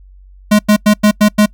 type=tone bursts; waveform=square; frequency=210 Hz; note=G#3; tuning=19 cents sharp; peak=-6 dBFS; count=6; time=0.51-1.461 s; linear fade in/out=10 ms; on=81 ms; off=93 ms; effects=noise-tail reverb RT60 0.1 s tail -25 dB re dry + added 47 Hz sine -37 dBFS peak until 1.53 s